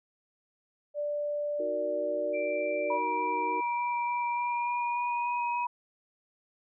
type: tone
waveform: sine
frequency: 587.3 Hz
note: D5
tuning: in tune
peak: -29 dBFS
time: 0.94-3 s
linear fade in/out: 50 ms
type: chord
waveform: sine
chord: D# minor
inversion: none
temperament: just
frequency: 311.1 / 373.4 / 466.7 Hz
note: D#4 / F#4 / A#4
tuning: 0 / +16 / +2 cents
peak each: -39 / -38 / -37 dBFS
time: 1.59-3.61 s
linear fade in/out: 10 ms
type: tone with pitch glide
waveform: sine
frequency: 2349 to 2532 Hz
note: D7 to D#7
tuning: 0 to +30 cents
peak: -37 dBFS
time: 2.33-5.66 s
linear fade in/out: 20 ms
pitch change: +130 cents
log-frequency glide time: 4.27-5.52 s
type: tone with vibrato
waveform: sine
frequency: 963 Hz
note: B5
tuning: 44 cents flat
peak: -28 dBFS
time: 2.9-5.67 s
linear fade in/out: 5 ms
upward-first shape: square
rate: 3.4 Hz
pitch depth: 10 cents each way
effects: none